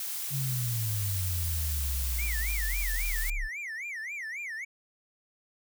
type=noise; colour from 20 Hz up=blue; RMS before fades=-35 dBFS; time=0-3.3 s; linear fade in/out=2 ms
type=exponential sweep; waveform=sine; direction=down; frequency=141.7 to 32.66 Hz; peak=-29 dBFS; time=0.3-3.49 s; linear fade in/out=50 ms
type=tone with vibrato; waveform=triangle; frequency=2052 Hz; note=C7; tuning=34 cents flat; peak=-33 dBFS; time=2.18-4.65 s; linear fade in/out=10 ms; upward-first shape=sine; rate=3.7 Hz; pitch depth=280 cents each way
effects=none